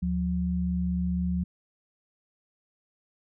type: tone pair together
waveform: sine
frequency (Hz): 74.91 / 179.2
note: D2 / F3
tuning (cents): +35 / +45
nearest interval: octave + minor third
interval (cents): 1510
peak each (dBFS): -30 / -26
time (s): 0.02-1.44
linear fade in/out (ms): 10
effects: none